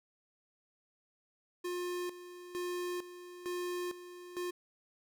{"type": "tone with tremolo", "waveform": "square", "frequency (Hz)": 355.8, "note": "F4", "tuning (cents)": 32, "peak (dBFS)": -36, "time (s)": [1.64, 4.51], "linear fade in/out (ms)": 10, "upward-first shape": "square", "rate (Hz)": 1.1, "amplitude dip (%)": 75, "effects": []}